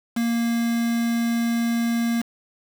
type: tone with quantisation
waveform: triangle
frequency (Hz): 233.1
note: A#3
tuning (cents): 0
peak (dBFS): -18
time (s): 0.16-2.22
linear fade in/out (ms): 10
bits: 5
effects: none